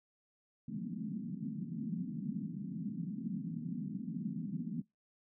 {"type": "band-pass noise", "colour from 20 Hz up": "pink", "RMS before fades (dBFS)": -40, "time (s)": [0.68, 4.82], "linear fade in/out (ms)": 5, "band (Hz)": [160, 250], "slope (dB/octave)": 48, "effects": ["noise-tail reverb RT60 0.2 s tail -24 dB re dry"]}